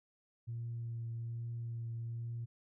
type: tone with vibrato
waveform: sine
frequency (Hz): 116.4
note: A#2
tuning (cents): -2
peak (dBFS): -37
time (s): 0.47-2.46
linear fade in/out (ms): 20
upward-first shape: triangle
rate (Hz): 1.2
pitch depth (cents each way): 16
effects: tanh soft clip ceiling -34 dBFS